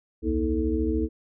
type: tone cluster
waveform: sine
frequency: 64.7 / 78.1 / 240.1 / 319.9 / 439.4 Hz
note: C2 / D#2 / B3 / D#4 / A4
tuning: -19 / +7 / -49 / +48 / -2 cents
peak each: -28 / -33 / -30 / -26 / -30 dBFS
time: 0.22-1.09 s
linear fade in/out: 50 ms
effects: none